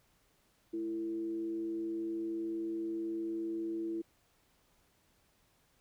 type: tone with frequency modulation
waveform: sine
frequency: 333.3 Hz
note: E4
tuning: 19 cents sharp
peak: -34 dBFS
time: 0.73-4.02 s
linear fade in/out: 10 ms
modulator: 119 Hz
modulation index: 0.29
effects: pink hiss -71 dBFS RMS until 5.8 s